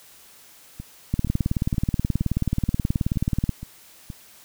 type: two click trains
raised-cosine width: 5 ms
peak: -21 / -9 dBFS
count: 8 / 45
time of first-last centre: 0.8-4.102 / 1.14-3.493 s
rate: 2.12 / 18.7 Hz
effects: white hiss -50 dBFS RMS until 4.44 s